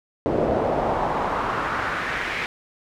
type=noise with band-pass filter sweep; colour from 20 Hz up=brown; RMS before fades=-24 dBFS; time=0.26-2.46 s; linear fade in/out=0 ms; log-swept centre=490 to 2200 Hz; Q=2.1; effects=none